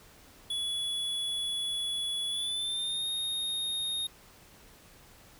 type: tone with pitch glide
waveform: square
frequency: 3400 to 3708 Hz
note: G#7 to A#7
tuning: +40 to -10 cents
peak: -31 dBFS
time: 0.5-4.07 s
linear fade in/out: 5 ms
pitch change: +150 cents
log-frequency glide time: 2.28-3.07 s
effects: pink hiss -56 dBFS RMS until 5.39 s